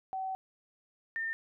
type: tone pair in turn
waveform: sine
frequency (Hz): 761 / 1810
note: F#5 / A6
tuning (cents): +48 / +48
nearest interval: octave + minor third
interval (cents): 1500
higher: second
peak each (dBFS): -33 / -32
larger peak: second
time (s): 0.13-0.35 / 1.16-1.33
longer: first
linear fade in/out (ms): 0
effects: none